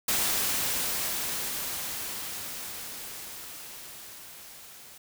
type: noise with level ramp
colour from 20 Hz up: white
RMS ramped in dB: -26 to -49 dBFS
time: 0.08-4.98 s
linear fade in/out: 5 ms
effects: none